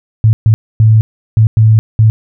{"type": "tone bursts at uneven times", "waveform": "sine", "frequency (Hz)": 110, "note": "A2", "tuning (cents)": 0, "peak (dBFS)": -3, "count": 6, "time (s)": [[0.24, 0.33], [0.46, 0.54], [0.8, 1.01], [1.37, 1.47], [1.57, 1.79], [1.99, 2.1]], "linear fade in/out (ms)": 0, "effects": []}